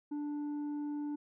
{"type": "tone with tanh clipping", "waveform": "triangle", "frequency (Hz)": 293.7, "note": "D4", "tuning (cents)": 0, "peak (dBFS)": -36, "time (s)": [0.11, 1.16], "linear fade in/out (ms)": 10, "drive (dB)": 9, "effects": []}